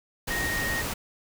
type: tone in noise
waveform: sine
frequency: 1864.7 Hz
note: A#6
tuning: in tune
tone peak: -28 dBFS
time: 0.3-0.82 s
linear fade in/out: 10 ms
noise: pink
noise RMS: -31 dBFS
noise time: 0.27-0.94 s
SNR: 0 dB
effects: none

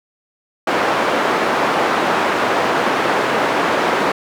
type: band-pass noise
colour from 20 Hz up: white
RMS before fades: -17 dBFS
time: 0.67-4.12 s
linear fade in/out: 5 ms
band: 260 to 1200 Hz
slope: 12 dB/octave
effects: none

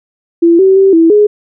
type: tone with pitch steps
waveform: sine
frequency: 337.5 / 382.5 / 387.7 / 328.8 / 417.3 Hz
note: E4 / G4 / G4 / E4 / G#4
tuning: +41 / -42 / -19 / -4 / +8 cents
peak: -3 dBFS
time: 0.42-1.27 s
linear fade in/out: 10 ms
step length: 170 ms
effects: none

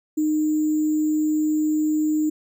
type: tone with sample-and-hold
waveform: sine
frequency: 306.9 Hz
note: D#4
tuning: 24 cents flat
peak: -18 dBFS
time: 0.17-2.3 s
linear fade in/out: 10 ms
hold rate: 7350 Hz
effects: none

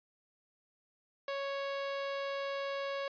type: tone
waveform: sawtooth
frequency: 554.4 Hz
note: C#5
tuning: in tune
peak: -31 dBFS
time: 1.28-3.08 s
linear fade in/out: 2 ms
effects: resampled to 11025 Hz

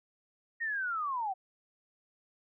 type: linear sweep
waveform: sine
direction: down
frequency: 1877 to 730 Hz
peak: -31 dBFS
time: 0.6-1.34 s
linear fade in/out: 20 ms
effects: none

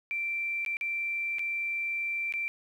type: tone with dropouts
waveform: sine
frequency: 2349 Hz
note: D7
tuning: in tune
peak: -29 dBFS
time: 0.11-2.48 s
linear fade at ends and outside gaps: 0 ms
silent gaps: 0.649-0.662 / 0.769-0.811 / 1.385-1.393 / 2.324-2.338 s
effects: 10-bit

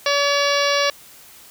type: harmonic tone with a mistuned harmonic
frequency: 570 Hz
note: C#5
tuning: 48 cents sharp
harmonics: 1 / 2 / 3 / 4 / 5 / 6 / 7 / 8 / 9 / 10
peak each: -20 / -23 / -25 / -26 / -27 / -28 / -28 / -29 / -30 / -30 dBFS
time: 0.06-0.9 s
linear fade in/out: 2 ms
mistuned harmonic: 5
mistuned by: -34 cents
effects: white hiss -45 dBFS RMS until 1.5 s

